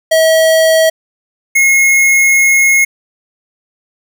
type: tone pair in turn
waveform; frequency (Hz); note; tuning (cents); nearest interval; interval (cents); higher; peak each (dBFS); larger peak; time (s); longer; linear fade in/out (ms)
square; 643 / 2163; E5 / C#7; -43 / -43; octave + major sixth; 2100; second; -7; neither; 0.11-0.9 / 1.55-2.85; second; 10
effects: none